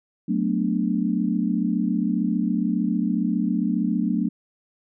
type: chord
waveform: sine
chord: B minor seventh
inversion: second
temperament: equal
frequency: 185 / 220 / 246.9 / 293.7 Hz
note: F#3 / A3 / B3 / D4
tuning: 0 / 0 / 0 / 0 cents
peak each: -25 / -24 / -27 / -27 dBFS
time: 0.28-4.29 s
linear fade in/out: 10 ms
effects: none